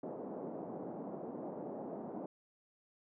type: band-pass noise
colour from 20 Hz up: pink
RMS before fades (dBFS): -44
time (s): 0.03-2.26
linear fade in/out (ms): 2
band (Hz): 200 to 750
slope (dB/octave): 24
effects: none